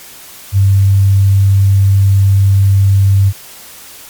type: tone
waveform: sine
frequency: 98 Hz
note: G2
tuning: in tune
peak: -5 dBFS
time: 0.52-3.33 s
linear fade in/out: 50 ms
effects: white hiss -34 dBFS RMS until 4.09 s + MP3 96 kbps